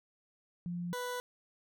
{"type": "tone pair in turn", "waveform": ["sine", "20% pulse"], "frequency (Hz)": [174.61, 493.9], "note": ["F3", "B4"], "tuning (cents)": [0, 0], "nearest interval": "octave + tritone", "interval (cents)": 1800, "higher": "second", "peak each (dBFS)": [-35, -31], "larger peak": "second", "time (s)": [[0.66, 0.93], [0.93, 1.2]], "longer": "neither", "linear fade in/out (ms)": 0, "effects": []}